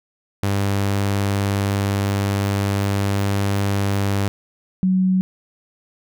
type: tone pair in turn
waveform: sawtooth / sine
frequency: 99.7 / 186.48 Hz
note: G2 / F#3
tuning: +30 / +14 cents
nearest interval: major seventh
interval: 1084 cents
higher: second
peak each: -14 dBFS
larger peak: neither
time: 0.43-4.28 / 4.83-5.21 s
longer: first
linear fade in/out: 0 ms
effects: none